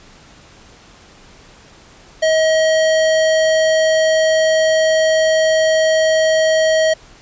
square tone, 635 Hz, D#5, 35 cents sharp, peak -12 dBFS, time 2.22-6.94 s, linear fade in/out 10 ms, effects pink hiss -44 dBFS RMS until 7.21 s + resampled to 16000 Hz

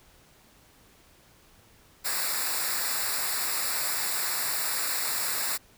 white noise with comb filter, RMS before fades -29 dBFS, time 2.04-5.58 s, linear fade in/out 20 ms, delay 0.32 ms, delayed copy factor -0.8, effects pink hiss -58 dBFS RMS until 5.77 s

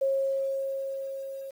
sine tone with level ramp, 542 Hz, C#5, 39 cents flat, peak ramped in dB -22 to -36 dBFS, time 0.01-1.51 s, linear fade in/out 10 ms, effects 9-bit

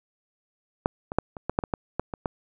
clicks, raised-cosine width 1 ms, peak -7 / -18 / -6 / -23 / -12 / -7 / -16 / -11 / -11 / -18 / -12 dBFS, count 11, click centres 0.859 / 1.119 / 1.186 / 1.368 / 1.496 / 1.589 / 1.638 / 1.738 / 1.996 / 2.138 / 2.258 s, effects none

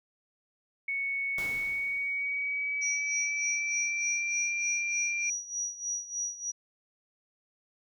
sine tone with pitch glide, 2217 to 2376 Hz, C#7 to D7, 0 to +20 cents, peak -29 dBFS, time 0.88-5.3 s, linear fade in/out 5 ms, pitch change +120 cents, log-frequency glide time 1.49-4.51 s
pink noise with exponential decay, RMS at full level -40 dBFS, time 1.38-2.44 s, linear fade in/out 1 ms, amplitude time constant 230 ms
sine tone with tremolo, 5800 Hz, F#8, 35 cents flat, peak -29 dBFS, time 2.81-6.52 s, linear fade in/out 20 ms, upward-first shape sine, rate 3.3 Hz, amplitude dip 80%
effects none

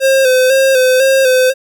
square tone with vibrato, 523.3 Hz, C5, in tune, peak -8 dBFS, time 0-1.54 s, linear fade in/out 50 ms, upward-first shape square, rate 2 Hz, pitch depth 39 cents each way, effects none

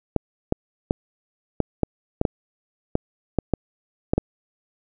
clicks, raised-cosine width 2 ms, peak -5 dBFS, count 12, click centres 0.163 / 0.524 / 0.909 / 1.603 / 1.833 / 2.214 / 2.252 / 2.954 / 3.387 / 3.537 / 4.135 / 4.18 s, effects none

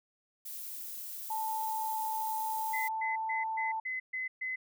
violet noise, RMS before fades -42 dBFS, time 0.45-2.89 s, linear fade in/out 10 ms
sine tone with pitch glide, 880 to 886.1 Hz, A5 to A5, 0 to +12 cents, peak -32 dBFS, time 1.3-3.8 s, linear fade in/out 5 ms, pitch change +12 cents, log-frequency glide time 2.38-3.35 s
sine tone bursts, 2034 Hz, C7, 50 cents flat, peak -33 dBFS, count 7, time 2.73-4.56 s, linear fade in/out 10 ms, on 150 ms, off 130 ms
effects none

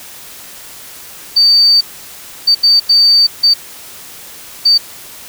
sine tone bursts at uneven times, 4600 Hz, D8, 37 cents flat, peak -5 dBFS, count 6, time 1.36-1.81 / 2.47-2.55 / 2.63-2.8 / 2.89-3.27 / 3.43-3.54 / 4.65-4.78 s, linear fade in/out 10 ms, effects white hiss -33 dBFS RMS until 5.28 s

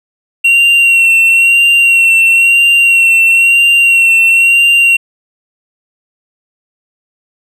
triangle tone with vibrato, 2739 Hz, F7, 34 cents flat, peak -3 dBFS, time 0.44-4.97 s, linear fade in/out 10 ms, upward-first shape sine, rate 1 Hz, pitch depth 26 cents each way, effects none

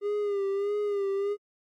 triangle tone with vibrato, 404 Hz, G#4, 48 cents flat, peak -24 dBFS, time 0.01-1.37 s, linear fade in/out 50 ms, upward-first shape sine, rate 1.6 Hz, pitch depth 52 cents each way, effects AAC 48 kbps

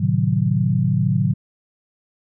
sine chord, A diminished seventh, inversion none, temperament equal with one note detuned, 110 / 130.81 / 152.19 / 185 Hz, A2 / C3 / Eb3 / Gb3, 0 / 0 / -38 / 0 cents, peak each -21 dBFS, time 0-1.34 s, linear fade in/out 10 ms, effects none

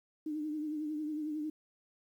sine tone with vibrato, 304.5 Hz, D#4, 37 cents flat, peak -34 dBFS, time 0.26-1.5 s, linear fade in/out 5 ms, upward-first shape triangle, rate 11 Hz, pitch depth 58 cents each way, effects 11-bit

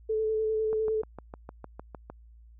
sine tone with vibrato, 436.7 Hz, A4, 13 cents flat, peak -25 dBFS, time 0.09-1.02 s, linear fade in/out 10 ms, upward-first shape square, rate 9.9 Hz, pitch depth 14 cents each way
click train, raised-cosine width 1 ms, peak -26 dBFS, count 10, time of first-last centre 0.73-2.1 s, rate 6.57 Hz
effects added 57 Hz sine -50 dBFS peak until 2.59 s

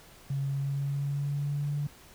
triangle tone with pitch glide, 137.9 to 145.34 Hz, C#3 to D3, -9 to -18 cents, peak -24 dBFS, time 0.3-1.87 s, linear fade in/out 5 ms, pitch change +91 cents, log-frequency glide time 0.48-1.75 s, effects tanh soft clip ceiling -26 dBFS + pink hiss -54 dBFS RMS until 2.14 s

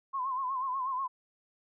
sine tone with vibrato, 1046.5 Hz, C6, in tune, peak -30 dBFS, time 0.13-1.08 s, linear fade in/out 20 ms, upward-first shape sine, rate 8.2 Hz, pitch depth 83 cents each way, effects none

